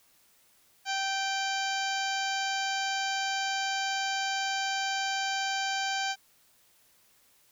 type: harmonic tone with a mistuned harmonic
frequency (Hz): 778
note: G5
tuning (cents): -13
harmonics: 1 / 2 / 3 / 4 / 5 / 6 / 7 / 8 / 9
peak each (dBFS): -32 / -34 / -38 / -37 / -43 / -39 / -44 / -43 / -44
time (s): 0.85-6.16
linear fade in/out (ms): 50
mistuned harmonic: 3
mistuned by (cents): +27
effects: white hiss -64 dBFS RMS until 7.51 s